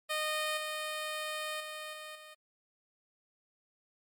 10% pulse tone with level steps, 615 Hz, D#5, 20 cents flat, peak -23 / -27 / -32 / -35 / -41 dBFS, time 0.09-2.35 s, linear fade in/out 20 ms, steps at 0.57 / 1.6 / 1.93 / 2.15 s, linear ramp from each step 5 ms, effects MP3 64 kbps

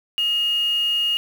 sine tone with quantisation, 2855 Hz, F7, 37 cents sharp, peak -18 dBFS, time 0.18-1.17 s, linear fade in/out 0 ms, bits 6, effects none

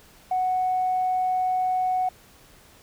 sine tone, 740 Hz, F#5, in tune, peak -20 dBFS, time 0.31-2.09 s, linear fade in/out 5 ms, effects tanh soft clip ceiling -16 dBFS + pink hiss -53 dBFS RMS until 2.82 s

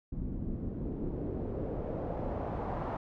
pink noise with low-pass filter sweep, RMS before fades -36 dBFS, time 0.12-2.97 s, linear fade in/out 5 ms, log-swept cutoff 220 to 950 Hz, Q 1.7, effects none

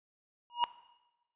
square tone with exponential growth, 956 Hz, A#5, 43 cents sharp, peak -22 dBFS, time 0.5-0.64 s, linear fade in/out 0 ms, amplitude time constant 30 ms, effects noise-tail reverb RT60 1.0 s tail -17 dB re dry + resampled to 8000 Hz

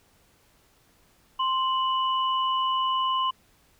sine tone pair together, 1046.5 / 2960 Hz, C6 / F#7, 0 / 0 cents, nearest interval octave + tritone, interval 1800 cents, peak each -23 / -30 dBFS, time 1.39-3.31 s, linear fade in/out 10 ms, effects pink hiss -62 dBFS RMS until 3.79 s

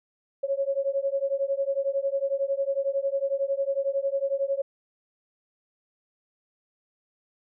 sine beating tone pair, 545 / 556 Hz, C#5 / C#5, -29 / +5 cents, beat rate 11 Hz, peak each -27 dBFS, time 0.43-4.62 s, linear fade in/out 10 ms, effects none

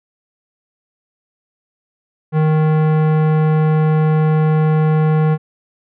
sine tone with tanh clipping, 155.56 Hz, D#3, in tune, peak -13 dBFS, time 2.32-5.38 s, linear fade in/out 50 ms, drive 18 dB, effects none

